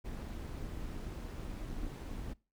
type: noise with amplitude modulation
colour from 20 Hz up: brown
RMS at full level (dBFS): -39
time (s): 0.04-2.34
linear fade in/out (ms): 20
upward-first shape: sine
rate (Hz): 270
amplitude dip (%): 55
effects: noise-tail reverb RT60 0.3 s tail -23 dB re dry